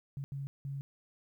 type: tone bursts at uneven times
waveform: sine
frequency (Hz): 138.59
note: C#3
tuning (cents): 0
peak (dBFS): -36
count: 3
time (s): 0.17-0.24 / 0.32-0.47 / 0.65-0.81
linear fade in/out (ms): 0
effects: 12-bit